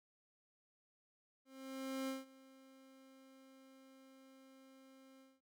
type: tone with ADSR envelope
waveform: 30% pulse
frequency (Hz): 265.8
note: C4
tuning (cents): +27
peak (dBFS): -36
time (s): 1.45-5.41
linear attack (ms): 630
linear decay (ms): 170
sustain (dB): -22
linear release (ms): 210
effects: none